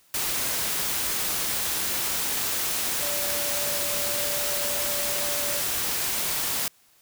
sine tone in noise, 581 Hz, D5, 19 cents flat, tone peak -34 dBFS, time 3.02-5.6 s, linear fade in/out 2 ms, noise white, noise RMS -27 dBFS, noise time 0.14-6.68 s, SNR -10 dB, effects white hiss -60 dBFS RMS until 7.01 s

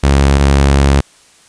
sawtooth tone pair in turn, 69.3 / 69.3 Hz, C#2 / C#2, 0 / 0 cents, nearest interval unison, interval 0 cents, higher neither, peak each -3 dBFS, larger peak neither, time 0.03-0.39 / 0.39-1.01 s, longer second, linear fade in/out 10 ms, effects white hiss -46 dBFS RMS until 1.48 s + resampled to 22050 Hz

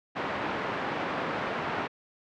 white band-pass noise, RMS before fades -32 dBFS, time 0.15-1.88 s, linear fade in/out 20 ms, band 140 to 1400 Hz, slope 12 dB/octave, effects low-pass 4000 Hz 12 dB/octave

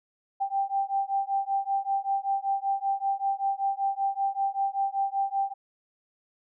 sine beating tone pair, 784 / 789.2 Hz, G5 / G5, 0 / +11 cents, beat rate 5.2 Hz, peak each -28 dBFS, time 0.4-5.54 s, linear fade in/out 20 ms, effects none

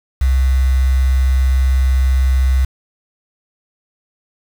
sine tone with quantisation, 65.4 Hz, C2, in tune, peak -10 dBFS, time 0.21-2.65 s, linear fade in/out 5 ms, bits 5, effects none

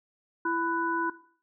sine tone cluster, 334.4 / 997 / 1484 Hz, E4 / B5 / F#6, +25 / +16 / +5 cents, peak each -30 dBFS, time 0.45-1.1 s, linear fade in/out 5 ms, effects noise-tail reverb RT60 0.5 s tail -17 dB re dry

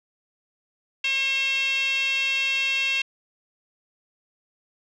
5% pulse tone with band-pass filter, 539 Hz, C#5, 49 cents flat, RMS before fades -24 dBFS, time 1.04-3.02 s, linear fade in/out 5 ms, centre 2700 Hz, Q 5.9, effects none

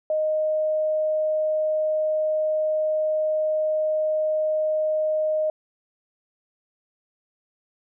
sine tone, 620 Hz, D#5, 6 cents flat, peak -20 dBFS, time 0.1-5.5 s, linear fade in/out 2 ms, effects none

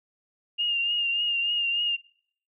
sine tone with vibrato, 2818 Hz, F7, 15 cents sharp, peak -23 dBFS, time 0.58-1.97 s, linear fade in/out 20 ms, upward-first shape triangle, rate 3.4 Hz, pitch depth 42 cents each way, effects noise-tail reverb RT60 0.6 s tail -24 dB re dry

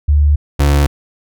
sine / 35% pulse tone pair in turn, 73.42 / 71.49 Hz, D2 / D2, 0 / -46 cents, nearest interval unison, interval 46 cents, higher first, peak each -7 dBFS, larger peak neither, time 0.08-0.36 / 0.59-0.87 s, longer neither, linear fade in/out 10 ms, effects none

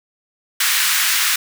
pink high-pass noise, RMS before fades -17 dBFS, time 0.6-1.36 s, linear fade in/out 5 ms, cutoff 1400 Hz, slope 24 dB/octave, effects none

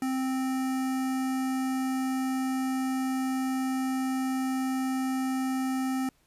square tone with notch filter, 261.6 Hz, C4, in tune, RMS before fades -29 dBFS, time 0.02-6.09 s, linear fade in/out 2 ms, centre 3600 Hz, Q 1.3, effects pink hiss -67 dBFS RMS until 6.26 s + resampled to 32000 Hz

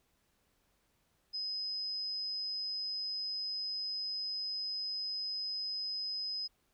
sine tone, 5050 Hz, D#8, 25 cents sharp, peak -35 dBFS, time 1.33-6.48 s, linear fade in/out 20 ms, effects pink hiss -75 dBFS RMS until 6.73 s

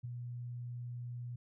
sine tone with ADSR envelope, 121.4 Hz, B2, 29 cents flat, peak -36 dBFS, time 0.03-1.36 s, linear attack 19 ms, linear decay 8 ms, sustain -4 dB, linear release 6 ms, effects none

